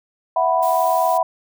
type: chord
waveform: sine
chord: E suspended second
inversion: none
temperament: equal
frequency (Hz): 659.3 / 740 / 987.8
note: E5 / F#5 / B5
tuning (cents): 0 / 0 / 0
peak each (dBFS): -19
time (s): 0.36-1.23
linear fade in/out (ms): 5
type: noise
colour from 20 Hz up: blue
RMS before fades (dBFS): -34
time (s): 0.62-1.18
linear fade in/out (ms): 10
effects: none